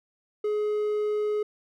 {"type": "tone", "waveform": "triangle", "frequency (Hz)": 421.2, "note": "G#4", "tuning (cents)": 24, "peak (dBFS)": -22, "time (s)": [0.44, 1.43], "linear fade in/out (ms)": 5, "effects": []}